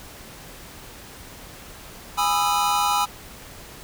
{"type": "chord", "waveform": "square", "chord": "E major seventh", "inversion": "first", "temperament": "just", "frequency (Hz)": [824.1, 988.9, 1236.1, 1318.5], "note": ["G#5", "B5", "D#6", "E6"], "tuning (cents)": [-14, 2, -12, 0], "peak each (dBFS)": [-24, -25, -27, -27], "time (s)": [2.17, 3.06], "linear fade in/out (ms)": 20, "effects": ["pink hiss -42 dBFS RMS until 3.83 s"]}